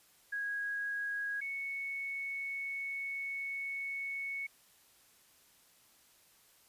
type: tone pair in turn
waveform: sine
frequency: 1649 / 2213 Hz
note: G#6 / C#7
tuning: -13 / -3 cents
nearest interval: perfect fourth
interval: 510 cents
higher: second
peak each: -34 / -36 dBFS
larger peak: first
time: 0.32-1.41 / 1.41-4.47 s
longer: second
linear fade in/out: 10 ms
effects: white hiss -65 dBFS RMS until 6.68 s + resampled to 32000 Hz